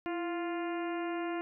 harmonic tone with a mistuned harmonic, 349.2 Hz, F4, in tune, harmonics 1 / 2 / 3 / 4 / 5 / 6 / 7 / 8, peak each -34 / -40 / -44 / -46 / -48 / -50 / -51 / -52 dBFS, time 0.06-1.41 s, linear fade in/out 0 ms, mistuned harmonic 1, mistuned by -61 cents, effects none

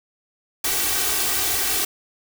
white noise with comb filter, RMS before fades -22 dBFS, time 0.64-1.85 s, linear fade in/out 5 ms, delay 2.6 ms, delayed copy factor +0.9, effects none

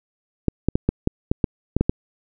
clicks, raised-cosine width 3 ms, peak -4 dBFS, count 10, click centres 0.483 / 0.686 / 0.755 / 0.89 / 1.074 / 1.315 / 1.442 / 1.766 / 1.81 / 1.895 s, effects none

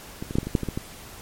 clicks, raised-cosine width 3 ms, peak -18 / -18 / -11 / -7 / -22 / -17 / -6 / -15 / -14 / -14 dBFS, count 10, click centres 0.225 / 0.309 / 0.355 / 0.385 / 0.431 / 0.47 / 0.552 / 0.633 / 0.687 / 0.775 s, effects pink hiss -43 dBFS RMS until 1.21 s + MP3 64 kbps

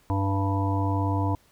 harmonic tone, 98 Hz, G2, in tune, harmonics 1 / 3 / 5 / 7 / 9 / 10, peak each -24 / -29 / -37 / -35 / -34 / -32 dBFS, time 0.1-1.35 s, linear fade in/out 0 ms, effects pink hiss -61 dBFS RMS until 1.51 s

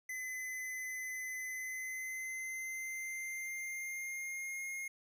square tone with pitch glide, 2027 to 2140 Hz, B6 to C7, +45 to +38 cents, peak -40 dBFS, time 0.09-4.88 s, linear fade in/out 5 ms, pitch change +93 cents, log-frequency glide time 1.46-4.62 s, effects none

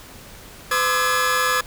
40% pulse tone cluster, 505 / 1040 / 1199 / 1298 / 1690 Hz, B4 / C6 / D6 / E6 / G#6, +39 / -11 / +36 / -27 / +30 cents, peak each -26 / -27 / -23 / -24 / -21 dBFS, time 0.71-1.61 s, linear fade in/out 5 ms, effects pink hiss -42 dBFS RMS until 1.66 s

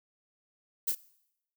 violet noise with echo, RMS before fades -29 dBFS, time 0.87-0.92 s, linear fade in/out 10 ms, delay 32 ms, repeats 1, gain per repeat -6 dB, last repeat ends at 0.952 s, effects noise-tail reverb RT60 0.8 s tail -20 dB re dry

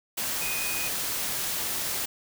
sine tone in noise, 2489 Hz, D#7, in tune, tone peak -33 dBFS, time 0.41-0.89 s, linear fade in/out 10 ms, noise white, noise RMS -30 dBFS, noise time 0.17-2.06 s, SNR -6 dB, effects none

